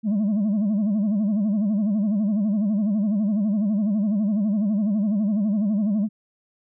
sine tone with vibrato, 207.7 Hz, G#3, in tune, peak -16 dBFS, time 0.03-6.09 s, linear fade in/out 50 ms, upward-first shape sine, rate 12 Hz, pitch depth 120 cents each way, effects tanh soft clip ceiling -18 dBFS

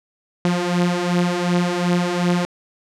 sawtooth beating tone pair, 174.61 / 177.31 Hz, F3 / F3, 0 / +27 cents, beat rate 2.7 Hz, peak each -18 / -15 dBFS, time 0.45-2.45 s, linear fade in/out 0 ms, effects low-pass 7000 Hz 12 dB/octave

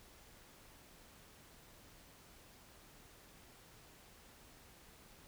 silence, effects pink hiss -61 dBFS RMS until 5.27 s

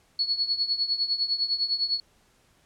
sine tone with tremolo, 4386 Hz, C#8, 19 cents flat, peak -20 dBFS, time 0.19-2 s, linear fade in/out 2 ms, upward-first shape triangle, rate 9.9 Hz, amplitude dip 85%, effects pink hiss -63 dBFS RMS until 2.65 s + low-pass 11000 Hz 12 dB/octave

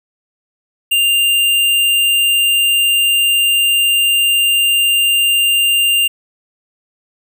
square tone, 2794 Hz, F7, in tune, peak -11 dBFS, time 0.91-6.08 s, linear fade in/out 10 ms, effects none

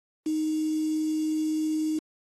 sine tone with quantisation, 311.1 Hz, D#4, in tune, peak -24 dBFS, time 0.26-1.99 s, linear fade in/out 5 ms, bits 7, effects AAC 32 kbps

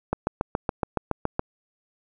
click train, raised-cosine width 1 ms, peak -9 dBFS, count 10, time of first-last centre 0.13-1.394 s, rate 7.12 Hz, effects none

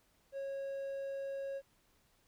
triangle tone, 548 Hz, C#5, 20 cents flat, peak -36 dBFS, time 0.32-1.62 s, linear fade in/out 50 ms, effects pink hiss -72 dBFS RMS until 2.27 s

